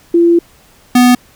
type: tone pair in turn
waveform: sine / square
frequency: 340.9 / 247.3 Hz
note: F4 / B3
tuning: -42 / +3 cents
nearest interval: tritone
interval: 555 cents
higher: first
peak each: -5 dBFS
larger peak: neither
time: 0.14-0.39 / 0.95-1.15 s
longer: first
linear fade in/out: 5 ms
effects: pink hiss -46 dBFS RMS until 1.35 s